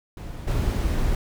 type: noise with level steps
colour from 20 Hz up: brown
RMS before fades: -34 / -23 dBFS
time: 0.17-1.15 s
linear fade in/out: 2 ms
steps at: 0.47 s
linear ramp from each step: 10 ms
effects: none